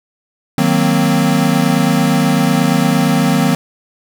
square chord, C half-diminished seventh, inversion first, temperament equal, 155.56 / 185 / 233.1 / 261.6 Hz, Eb3 / Gb3 / Bb3 / C4, 0 / 0 / 0 / 0 cents, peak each -17 dBFS, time 0.58-3.55 s, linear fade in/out 2 ms, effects none

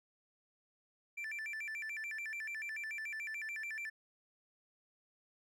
triangle tone with vibrato, 2035 Hz, C7, 49 cents flat, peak -38 dBFS, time 1.17-3.9 s, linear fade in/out 10 ms, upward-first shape square, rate 6.9 Hz, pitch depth 250 cents each way, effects none

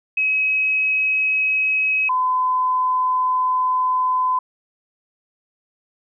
sine tone pair in turn, 2551 / 1015.6 Hz, D#7 / B5, +43 / +48 cents, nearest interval octave + major third, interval 1595 cents, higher first, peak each -16 dBFS, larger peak neither, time 0.17-2.09 / 2.09-4.39 s, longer second, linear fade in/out 5 ms, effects none

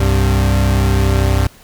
40% pulse tone pair together, 65.03 / 97.8 Hz, C2 / G2, -10 / -4 cents, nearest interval perfect fifth, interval 706 cents, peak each -13 dBFS, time 0-1.47 s, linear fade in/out 5 ms, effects pink hiss -44 dBFS RMS until 1.63 s

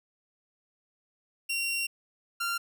sawtooth tone pair in turn, 2749 / 1383.7 Hz, F7 / F6, -28 / -16 cents, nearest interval octave, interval 1188 cents, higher first, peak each -25 dBFS, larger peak neither, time 1.49-1.87 / 2.4-2.58 s, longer first, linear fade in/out 10 ms, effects none

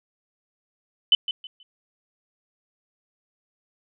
sine tone with echo, 3022 Hz, F#7, 36 cents sharp, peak -12 dBFS, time 1.12-1.15 s, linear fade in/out 2 ms, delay 160 ms, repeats 3, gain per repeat -12 dB, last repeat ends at 1.63 s, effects none

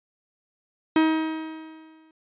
45% pulse tone with exponential decay, 317.2 Hz, D#4, 33 cents sharp, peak -15 dBFS, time 0.96-2.11 s, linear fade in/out 2 ms, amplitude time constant 250 ms, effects resampled to 8000 Hz

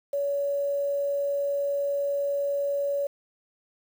sine tone with quantisation, 565 Hz, C#5, 33 cents sharp, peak -24 dBFS, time 0.13-3.07 s, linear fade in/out 5 ms, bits 8, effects none

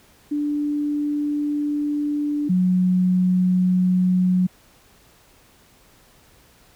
sine tone pair in turn, 293.7 / 182.79 Hz, D4 / F#3, 0 / -21 cents, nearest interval minor sixth, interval 821 cents, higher first, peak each -20 / -15 dBFS, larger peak second, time 0.31-2.49 / 2.49-4.47 s, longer first, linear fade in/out 10 ms, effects pink hiss -54 dBFS RMS until 6.75 s

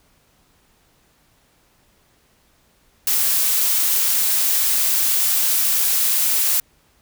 blue noise, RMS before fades -18 dBFS, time 3.07-6.6 s, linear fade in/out 2 ms, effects pink hiss -59 dBFS RMS until 7.01 s

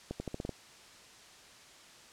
accelerating click train, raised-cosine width 2 ms, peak -23 dBFS, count 7, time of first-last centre 0.11-0.493 s, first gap 90 ms, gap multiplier 0.86, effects white hiss -55 dBFS RMS until 2.12 s + low-pass 7000 Hz 12 dB/octave

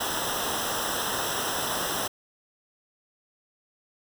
pink noise with comb filter, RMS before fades -29 dBFS, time 0-2.08 s, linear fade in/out 10 ms, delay 0.44 ms, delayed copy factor -0.9, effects none

